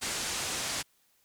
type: low-pass noise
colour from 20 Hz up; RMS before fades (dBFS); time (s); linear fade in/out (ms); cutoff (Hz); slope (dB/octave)
white; -34; 0.01-0.83; 20; 8700; 24
effects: white hiss -69 dBFS RMS until 1.24 s